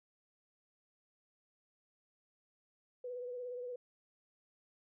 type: tone with vibrato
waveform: sine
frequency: 493.9 Hz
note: B4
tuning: in tune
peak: -40 dBFS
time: 3.04-3.76 s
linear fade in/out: 5 ms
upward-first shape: triangle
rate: 17 Hz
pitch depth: 43 cents each way
effects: none